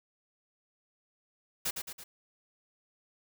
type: noise with echo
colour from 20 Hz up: white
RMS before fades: -32 dBFS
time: 1.65-1.71 s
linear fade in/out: 10 ms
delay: 110 ms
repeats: 3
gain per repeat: -5 dB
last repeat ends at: 2.04 s
effects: none